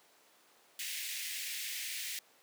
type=high-pass noise; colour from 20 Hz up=pink; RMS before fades=-40 dBFS; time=0.79-2.19 s; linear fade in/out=2 ms; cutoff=1900 Hz; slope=48 dB/octave; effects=pink hiss -64 dBFS RMS until 2.42 s + high-pass 400 Hz 12 dB/octave